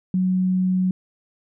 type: tone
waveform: sine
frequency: 185 Hz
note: F#3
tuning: in tune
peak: -17 dBFS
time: 0.14-0.91 s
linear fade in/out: 2 ms
effects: none